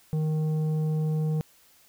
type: tone with tanh clipping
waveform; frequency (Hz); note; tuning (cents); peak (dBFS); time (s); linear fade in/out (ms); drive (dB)
triangle; 155.56; D#3; 0; -25; 0.13-1.41; 0; 12
effects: white hiss -59 dBFS RMS until 1.88 s